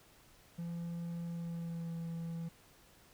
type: tone with pitch glide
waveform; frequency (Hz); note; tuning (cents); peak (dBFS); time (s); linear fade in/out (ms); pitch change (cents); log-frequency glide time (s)
triangle; 170 to 166.6; F3 to E3; -46 to +19; -36; 0.58-2.49; 10; -35; 1.25-1.95
effects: pink hiss -63 dBFS RMS until 3.13 s